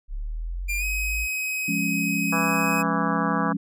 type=linear sweep; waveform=sine; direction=up; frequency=34.09 to 58 Hz; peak=-27 dBFS; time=0.08-1.28 s; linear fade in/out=50 ms
type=tone with pitch glide; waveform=45% pulse; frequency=2393 to 2531 Hz; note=D7 to D#7; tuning=+32 to +29 cents; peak=-25 dBFS; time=0.68-2.83 s; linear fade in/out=20 ms; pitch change=+97 cents; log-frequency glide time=0.78-0.84 s
type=chord; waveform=sine; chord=Db major; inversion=first; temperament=equal; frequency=174.61 / 207.7 / 277.2 Hz; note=F3 / Ab3 / Db4; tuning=0 / 0 / 0 cents; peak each=-28 dBFS; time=1.68-3.57 s; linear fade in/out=5 ms
type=harmonic tone; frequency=164.81 Hz; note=E3; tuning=in tune; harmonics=3 / 4 / 5 / 6 / 7 / 8 / 9 / 10; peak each=-32 / -34 / -32 / -31 / -28 / -33 / -34 / -34 dBFS; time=2.32-3.53 s; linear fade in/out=10 ms
effects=none